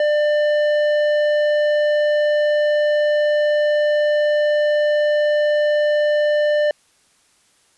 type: tone with tanh clipping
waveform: triangle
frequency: 596 Hz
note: D5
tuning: 25 cents sharp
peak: -16 dBFS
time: 0-6.71 s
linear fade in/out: 2 ms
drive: 15 dB
effects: white hiss -58 dBFS RMS until 7.77 s + resampled to 24000 Hz